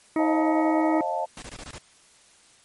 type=harmonic tone; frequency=316.5 Hz; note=D#4; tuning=30 cents sharp; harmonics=1 / 2 / 3 / 4 / 6 / 7; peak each=-21 / -30 / -33 / -35 / -38 / -40 dBFS; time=0.16-1.01 s; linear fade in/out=2 ms
type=chord; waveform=sine; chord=F dominant seventh; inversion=second; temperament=equal with one note detuned; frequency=536.1 / 622.3 / 698.5 / 880 Hz; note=C5 / Eb5 / F5 / A5; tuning=+42 / 0 / 0 / 0 cents; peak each=-33 / -30 / -30 / -28 dBFS; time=0.18-1.26 s; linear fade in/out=20 ms
type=noise bursts; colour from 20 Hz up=pink; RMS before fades=-39 dBFS; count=6; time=1.37-1.782 s; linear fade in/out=2 ms; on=52 ms; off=20 ms
effects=white hiss -56 dBFS RMS until 2.64 s + MP3 48 kbps